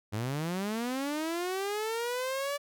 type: linear sweep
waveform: sawtooth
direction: up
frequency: 99.3 to 580 Hz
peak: -27 dBFS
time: 0.12-2.58 s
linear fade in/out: 20 ms
effects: none